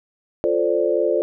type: chord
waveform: sine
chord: D minor seventh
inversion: first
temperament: equal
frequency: 349.2 / 440 / 523.3 / 587.3 Hz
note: F4 / A4 / C5 / D5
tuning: 0 / 0 / 0 / 0 cents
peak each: -22 dBFS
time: 0.44-1.22 s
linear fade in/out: 0 ms
effects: none